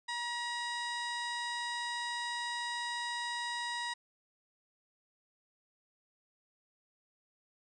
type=harmonic tone with a mistuned harmonic; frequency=954 Hz; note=A#5; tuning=40 cents sharp; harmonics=1 / 2 / 3 / 4 / 5 / 6 / 7 / 8 / 9; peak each=-39 / -39 / -50 / -42 / -48 / -56 / -57 / -55 / -52 dBFS; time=0.08-3.94 s; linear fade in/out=10 ms; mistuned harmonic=5; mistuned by=+65 cents; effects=none